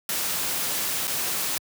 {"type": "noise with dropouts", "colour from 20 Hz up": "white", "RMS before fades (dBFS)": -27, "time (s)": [0.09, 1.58], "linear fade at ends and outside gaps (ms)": 2, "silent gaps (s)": [1.072, 1.077], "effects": ["high-pass 100 Hz 12 dB/octave"]}